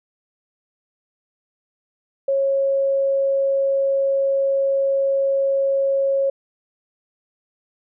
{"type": "tone", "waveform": "sine", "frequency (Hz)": 547, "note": "C#5", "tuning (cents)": -23, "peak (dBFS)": -16, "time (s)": [2.28, 6.3], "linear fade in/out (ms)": 5, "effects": []}